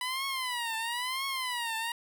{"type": "tone with vibrato", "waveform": "15% pulse", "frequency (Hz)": 987.8, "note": "B5", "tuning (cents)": 0, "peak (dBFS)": -25, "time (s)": [0.01, 1.92], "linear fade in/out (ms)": 2, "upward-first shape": "triangle", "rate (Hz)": 1, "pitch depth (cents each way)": 190, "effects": []}